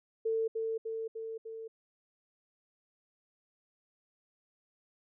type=tone with echo; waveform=sine; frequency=447.9 Hz; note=A4; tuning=31 cents sharp; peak=-28 dBFS; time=0.25-0.48 s; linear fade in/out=10 ms; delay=300 ms; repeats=4; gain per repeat=-3 dB; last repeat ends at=1.68 s; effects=none